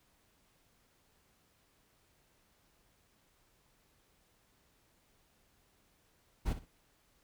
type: noise with echo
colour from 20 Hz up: brown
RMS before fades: -32 dBFS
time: 6.45-6.54 s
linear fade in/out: 20 ms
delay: 60 ms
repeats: 2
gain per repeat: -12 dB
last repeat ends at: 6.66 s
effects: pink hiss -71 dBFS RMS until 7.23 s